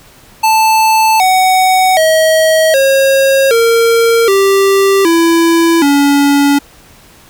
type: tone with pitch steps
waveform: square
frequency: 880 / 748.6 / 636.8 / 541.7 / 460.8 / 392 / 333.5 / 283.7 Hz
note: A5 / F#5 / D#5 / C#5 / A#4 / G4 / E4 / C#4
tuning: 0 / +20 / +40 / -40 / -20 / 0 / +20 / +40 cents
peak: -7 dBFS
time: 0.43-6.59 s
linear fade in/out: 10 ms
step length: 770 ms
effects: pink hiss -41 dBFS RMS until 7.29 s